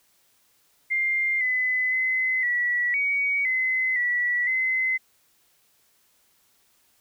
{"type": "tone with pitch steps", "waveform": "sine", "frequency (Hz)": [2100, 2015, 2038, 1942, 2252, 2041, 1948, 2048], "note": ["C7", "B6", "C7", "B6", "C#7", "C7", "B6", "C7"], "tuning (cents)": [6, 34, -46, -30, 27, -44, -24, -38], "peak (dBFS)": -21, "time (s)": [0.9, 4.98], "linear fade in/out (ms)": 20, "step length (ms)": 510, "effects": ["white hiss -64 dBFS RMS until 7 s"]}